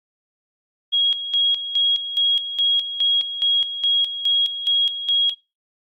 sine tone with tremolo, 3295 Hz, G#7, 14 cents flat, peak -15 dBFS, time 0.92-5.35 s, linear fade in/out 20 ms, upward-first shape square, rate 2.4 Hz, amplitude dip 70%, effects noise-tail reverb RT60 0.3 s tail -25 dB re dry + Opus 24 kbps

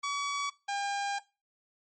sawtooth tone pair in turn, 1136 / 803.3 Hz, C#6 / G5, +42 / +42 cents, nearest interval tritone, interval 600 cents, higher first, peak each -27 dBFS, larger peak neither, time 0.03-0.5 / 0.68-1.19 s, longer second, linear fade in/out 10 ms, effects noise-tail reverb RT60 0.3 s tail -20 dB re dry + MP3 32 kbps

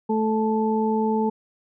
harmonic tone, 218.8 Hz, A3, 9 cents flat, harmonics 1 / 2 / 4, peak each -22 / -24 / -26 dBFS, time 0.09-1.3 s, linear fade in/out 10 ms, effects none

